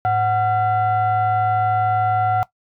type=tone with frequency modulation; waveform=sine; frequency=740 Hz; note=F#5; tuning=in tune; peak=-14 dBFS; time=0.05-2.43 s; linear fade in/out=0 ms; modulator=633 Hz; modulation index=0.67; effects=noise-tail reverb RT60 0.1 s tail -18 dB re dry + tanh soft clip ceiling -10 dBFS